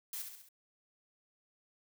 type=noise with echo; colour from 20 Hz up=blue; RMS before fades=-41 dBFS; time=0.13-0.22 s; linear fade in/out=2 ms; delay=67 ms; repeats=4; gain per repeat=-5 dB; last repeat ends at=0.488 s; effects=none